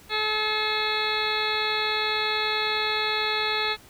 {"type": "harmonic tone", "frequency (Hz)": 429.5, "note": "A4", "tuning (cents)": -42, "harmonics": [1, 2, 3, 4, 5, 6, 8, 9, 10], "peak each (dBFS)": [-32, -32, -32, -32, -32, -32, -32, -32, -32], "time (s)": [0.09, 3.77], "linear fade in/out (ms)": 50, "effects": ["pink hiss -51 dBFS RMS until 3.89 s"]}